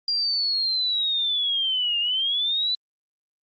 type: linear two-way sweep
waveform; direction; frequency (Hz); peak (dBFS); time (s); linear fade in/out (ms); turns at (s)
sine; down then up; 4800 to 2794 to 4027; -21; 0.08-2.75; 2; 1.99
effects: Opus 24 kbps